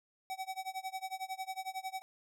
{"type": "tone with tremolo", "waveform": "square", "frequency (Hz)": 760, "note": "F#5", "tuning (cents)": 46, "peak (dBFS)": -36, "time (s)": [0.3, 2.02], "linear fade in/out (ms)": 0, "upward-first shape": "sine", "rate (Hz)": 11, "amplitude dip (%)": 95, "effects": []}